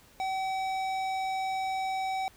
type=tone with tanh clipping; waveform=sine; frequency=763 Hz; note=G5; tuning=47 cents flat; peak=-31 dBFS; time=0.2-2.28 s; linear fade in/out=0 ms; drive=16 dB; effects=pink hiss -58 dBFS RMS until 2.36 s